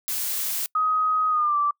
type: noise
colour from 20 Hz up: blue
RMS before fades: -27 dBFS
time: 0.08-0.66 s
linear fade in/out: 0 ms
type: tone with pitch glide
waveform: sine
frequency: 1258 to 1167 Hz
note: D#6 to D6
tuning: +19 to -11 cents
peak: -19 dBFS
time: 0.75-1.71 s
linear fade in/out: 5 ms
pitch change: -130 cents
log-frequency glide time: 1.29-1.57 s
effects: noise-tail reverb RT60 0.1 s tail -26 dB re dry